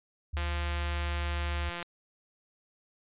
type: tone with pitch glide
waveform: sine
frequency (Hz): 73.42 to 72.95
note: D2 to D2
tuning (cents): 0 to -11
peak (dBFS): -30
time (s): 0.33-1.7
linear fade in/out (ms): 10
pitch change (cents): -11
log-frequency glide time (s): 0.6-0.75
type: click train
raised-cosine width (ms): 0.3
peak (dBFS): -21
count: 253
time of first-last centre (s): 0.37-1.827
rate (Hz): 173
effects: resampled to 8000 Hz